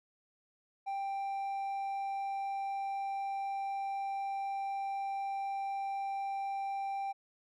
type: tone with hard clipping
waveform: sine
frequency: 787 Hz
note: G5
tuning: 7 cents sharp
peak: -35 dBFS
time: 0.86-7.13 s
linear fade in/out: 20 ms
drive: 3 dB
effects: none